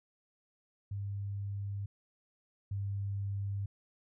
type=tone pair in turn; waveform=sine; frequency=100 / 99.55 Hz; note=G2 / G2; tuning=+35 / +27 cents; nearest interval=unison; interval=8 cents; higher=first; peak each=-35 / -33 dBFS; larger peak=second; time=0.91-1.86 / 2.71-3.66 s; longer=neither; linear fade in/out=5 ms; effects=none